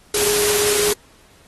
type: tone in noise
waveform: sine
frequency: 415.3 Hz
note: G#4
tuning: in tune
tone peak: -20 dBFS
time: 0.14-0.93 s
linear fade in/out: 5 ms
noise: white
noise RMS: -19 dBFS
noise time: 0.14-0.93 s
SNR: -4 dB
effects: pink hiss -52 dBFS RMS until 1.47 s + AAC 32 kbps